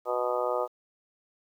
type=harmonic tone; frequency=123.47 Hz; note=B2; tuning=in tune; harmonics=3 / 4 / 5 / 6 / 7 / 8 / 9 / 10; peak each=-36 / -30 / -31 / -38 / -36 / -39 / -41 / -34 dBFS; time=0.05-0.68 s; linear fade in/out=50 ms; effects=10-bit